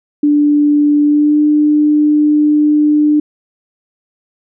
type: tone with pitch glide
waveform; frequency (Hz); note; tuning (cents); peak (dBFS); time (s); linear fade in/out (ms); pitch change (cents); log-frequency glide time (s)
sine; 293.7 to 299.2; D4 to D4; 0 to +32; -7; 0.23-3.2; 5; +32; 1.03-1.39
effects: none